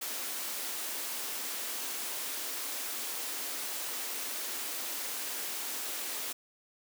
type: high-pass noise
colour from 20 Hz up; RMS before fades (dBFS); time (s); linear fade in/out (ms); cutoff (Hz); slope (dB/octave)
white; -37; 0.01-6.33; 10; 230; 48
effects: none